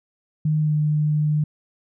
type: tone with pitch glide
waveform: sine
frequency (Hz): 153.8 to 151.07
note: D#3 to D3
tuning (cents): -20 to +49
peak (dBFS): -17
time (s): 0.45-1.44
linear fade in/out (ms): 5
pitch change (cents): -31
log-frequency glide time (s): 0.59-0.75
effects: none